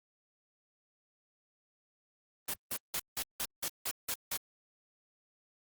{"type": "noise bursts", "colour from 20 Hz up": "white", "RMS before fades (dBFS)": -35, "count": 9, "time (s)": [2.48, 4.371], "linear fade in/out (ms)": 5, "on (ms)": 59, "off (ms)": 170, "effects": ["Opus 24 kbps"]}